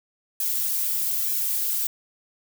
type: noise with flanger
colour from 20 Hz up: violet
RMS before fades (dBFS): -25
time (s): 0.4-1.87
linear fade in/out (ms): 2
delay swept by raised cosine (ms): 1.2 to 5.2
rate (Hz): 1.1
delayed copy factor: +0.9
effects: none